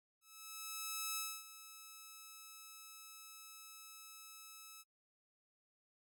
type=tone with ADSR envelope; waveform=5% pulse; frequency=1300 Hz; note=E6; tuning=24 cents flat; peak=-27 dBFS; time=0.21-4.84 s; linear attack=960 ms; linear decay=260 ms; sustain=-15 dB; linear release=35 ms; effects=noise-tail reverb RT60 0.1 s tail -24 dB re dry